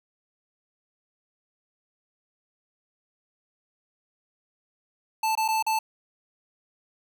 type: tone with dropouts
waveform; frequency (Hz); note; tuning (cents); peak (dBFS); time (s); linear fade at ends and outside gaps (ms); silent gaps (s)
square; 880; A5; 0; -23; 5.23-5.79; 5; 5.353-5.374 / 5.48-5.485 / 5.626-5.665
effects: none